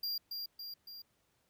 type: tone with echo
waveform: square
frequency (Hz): 4777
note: D8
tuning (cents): +29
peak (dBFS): -35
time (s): 0.03-0.18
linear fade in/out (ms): 5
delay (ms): 280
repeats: 3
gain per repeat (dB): -4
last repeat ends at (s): 1.02
effects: pink hiss -75 dBFS RMS until 1.49 s + high-pass 60 Hz 12 dB/octave